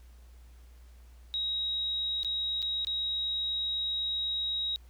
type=tone with dropouts; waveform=sine; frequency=3808 Hz; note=A#7; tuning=36 cents sharp; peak=-29 dBFS; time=1.34-4.76 s; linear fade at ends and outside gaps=0 ms; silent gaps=2.232-2.247 / 2.62-2.626 / 2.848-2.87 s; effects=added 60 Hz sine -50 dBFS peak until 4.89 s + pink hiss -65 dBFS RMS until 4.89 s